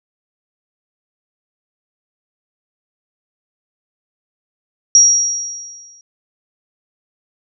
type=tone with exponential decay; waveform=sine; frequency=5680 Hz; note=F8; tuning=28 cents sharp; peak=-3 dBFS; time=4.95-6.01 s; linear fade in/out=1 ms; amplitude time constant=230 ms; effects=none